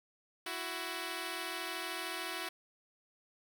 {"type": "tone pair together", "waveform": "5% pulse", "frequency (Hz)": [332.1, 371.9], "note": ["E4", "F#4"], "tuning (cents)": [13, 9], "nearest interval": "major second", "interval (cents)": 196, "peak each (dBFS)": [-29, -29], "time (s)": [0.46, 2.49], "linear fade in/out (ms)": 5, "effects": []}